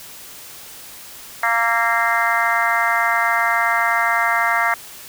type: harmonic tone with a mistuned harmonic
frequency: 231.8 Hz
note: A#3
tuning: 10 cents flat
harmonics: 3 / 4 / 5 / 6 / 7 / 8 / 9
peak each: -23 / -23 / -23 / -23 / -23 / -23 / -23 dBFS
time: 1.43-4.74 s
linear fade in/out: 2 ms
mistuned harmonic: 6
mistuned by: -36 cents
effects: white hiss -38 dBFS RMS until 5.08 s